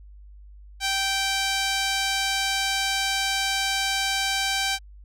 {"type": "tone with band-pass filter", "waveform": "sawtooth", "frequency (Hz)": 780, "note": "G5", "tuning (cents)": -9, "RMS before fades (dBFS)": -25, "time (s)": [0.8, 4.79], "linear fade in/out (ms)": 50, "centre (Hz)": 4300, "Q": 0.76, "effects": ["added 50 Hz sine -43 dBFS peak until 5.04 s"]}